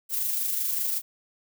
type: noise with amplitude modulation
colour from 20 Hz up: violet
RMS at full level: -26 dBFS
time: 0.09-1.02 s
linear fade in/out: 50 ms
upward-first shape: sine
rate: 25.2 Hz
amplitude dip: 35%
effects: none